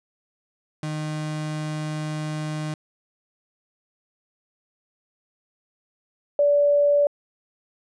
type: tone pair in turn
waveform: 35% pulse / sine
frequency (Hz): 153.6 / 578.2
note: D#3 / D5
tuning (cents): -22 / -27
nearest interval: octave + major seventh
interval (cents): 2295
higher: second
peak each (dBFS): -25 / -15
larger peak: second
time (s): 0.83-2.74 / 6.39-7.07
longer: first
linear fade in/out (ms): 2
effects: resampled to 22050 Hz